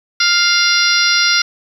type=harmonic tone with a mistuned harmonic; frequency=700 Hz; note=F5; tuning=4 cents sharp; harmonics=2 / 3 / 4 / 5 / 6 / 7 / 8; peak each=-16 / -18 / -22 / -21 / -19 / -17 / -18 dBFS; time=0.2-1.42 s; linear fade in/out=5 ms; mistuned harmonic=6; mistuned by=-26 cents; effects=7-bit